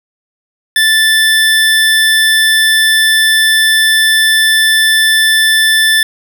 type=tone; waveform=25% pulse; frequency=1760 Hz; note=A6; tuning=in tune; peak=-3 dBFS; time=0.76-6.03 s; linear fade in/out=2 ms; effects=none